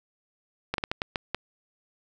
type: slowing click train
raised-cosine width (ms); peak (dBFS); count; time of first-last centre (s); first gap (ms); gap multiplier
0.3; -11; 7; 0.74-1.346; 42; 1.35
effects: none